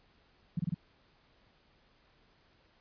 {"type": "tone bursts", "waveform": "sine", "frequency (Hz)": 166.9, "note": "E3", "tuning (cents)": 22, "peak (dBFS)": -28, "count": 4, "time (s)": [0.57, 0.744], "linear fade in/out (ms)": 5, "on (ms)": 24, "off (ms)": 26, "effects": ["pink hiss -67 dBFS RMS until 2.8 s", "resampled to 11025 Hz"]}